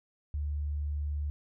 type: tone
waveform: sine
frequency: 73.42 Hz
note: D2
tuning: in tune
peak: -30 dBFS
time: 0.34-1.3 s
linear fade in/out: 0 ms
effects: none